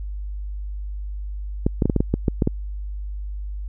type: clicks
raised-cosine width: 3 ms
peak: -5 dBFS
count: 10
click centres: 1.665 / 1.822 / 1.856 / 1.898 / 1.963 / 2.005 / 2.14 / 2.282 / 2.422 / 2.474 s
effects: added 50 Hz sine -27 dBFS peak until 3.68 s